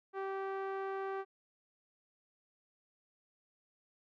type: tone with low-pass filter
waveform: sawtooth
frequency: 387.9 Hz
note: G4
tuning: 18 cents flat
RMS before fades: -39 dBFS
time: 0.13-1.25 s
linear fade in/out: 50 ms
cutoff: 1400 Hz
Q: 1.3
effects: none